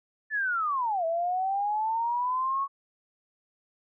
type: linear two-way sweep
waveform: sine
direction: down then up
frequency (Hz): 1766 to 648 to 1114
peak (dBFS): -25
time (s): 0.3-2.68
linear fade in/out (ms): 50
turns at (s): 1.05
effects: none